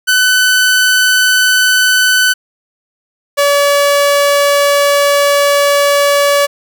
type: tone pair in turn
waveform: sawtooth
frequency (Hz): 1505 / 570.5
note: F#6 / C#5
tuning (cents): +29 / +50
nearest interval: octave + perfect fourth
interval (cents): 1679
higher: first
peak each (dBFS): -4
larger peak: neither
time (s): 0.07-2.34 / 3.37-6.47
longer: second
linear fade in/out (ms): 20
effects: none